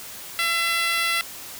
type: tone with high-pass filter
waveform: 10% pulse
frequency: 674 Hz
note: E5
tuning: 38 cents sharp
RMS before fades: -23 dBFS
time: 0.39-1.21 s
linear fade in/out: 0 ms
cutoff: 1600 Hz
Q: 1.3
effects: white hiss -38 dBFS RMS until 1.59 s